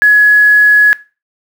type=tone with quantisation; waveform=sine; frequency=1687 Hz; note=G#6; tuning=27 cents sharp; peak=-3 dBFS; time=0.02-0.93 s; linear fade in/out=0 ms; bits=5; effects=noise-tail reverb RT60 0.3 s tail -19 dB re dry